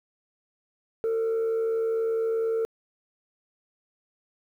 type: tone with frequency modulation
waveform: sine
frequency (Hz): 451.5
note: A4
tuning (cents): +45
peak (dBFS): -21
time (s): 1.04-2.65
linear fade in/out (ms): 0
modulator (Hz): 75.6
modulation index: 0.23
effects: tanh soft clip ceiling -22 dBFS + 10-bit